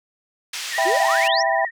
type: band-pass noise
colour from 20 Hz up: pink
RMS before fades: -30 dBFS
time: 0.53-1.28 s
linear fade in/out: 5 ms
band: 2100 to 7300 Hz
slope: 12 dB/octave
type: tone with vibrato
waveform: sine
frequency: 1864.7 Hz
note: A#6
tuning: in tune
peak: -23 dBFS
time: 0.7-1.71 s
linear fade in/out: 50 ms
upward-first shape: sine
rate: 17 Hz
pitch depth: 68 cents each way
type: chord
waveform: sine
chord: E minor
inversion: none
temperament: equal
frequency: 659.3 / 784 / 987.8 Hz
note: E5 / G5 / B5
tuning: 0 / 0 / 0 cents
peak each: -21 / -21 / -26 dBFS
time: 0.78-1.65 s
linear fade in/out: 2 ms
type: exponential sweep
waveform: sine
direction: up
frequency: 323.9 to 6090 Hz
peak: -21 dBFS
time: 0.85-1.43 s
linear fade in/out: 20 ms
effects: none